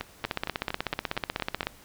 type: two click trains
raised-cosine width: 0.3 ms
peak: -15 / -11 dBFS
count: 8 / 24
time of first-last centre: 0.01-1.63 / 0.25-1.67 s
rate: 4.32 / 16.2 Hz
effects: pink hiss -53 dBFS RMS until 1.84 s